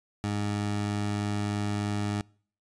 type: tone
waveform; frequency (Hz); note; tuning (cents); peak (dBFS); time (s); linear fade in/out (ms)
20% pulse; 103.2; G#2; -10; -23; 0.24-2.21; 0
effects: noise-tail reverb RT60 0.5 s tail -26 dB re dry + resampled to 22050 Hz